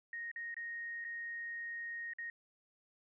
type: tone with dropouts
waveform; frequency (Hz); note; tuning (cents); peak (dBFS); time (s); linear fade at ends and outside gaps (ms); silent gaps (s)
sine; 1864.7; A#6; 0; -40; 0.13-2.3; 2; 0.315-0.36 / 0.543-0.566 / 1.043-1.048 / 2.135-2.185
effects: none